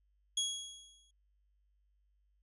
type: tone with exponential decay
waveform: 25% pulse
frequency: 3322 Hz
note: G#7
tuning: in tune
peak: -26 dBFS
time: 0.37-1.11 s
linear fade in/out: 5 ms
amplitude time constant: 160 ms
effects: added 50 Hz sine -70 dBFS peak until 2.42 s + resampled to 24000 Hz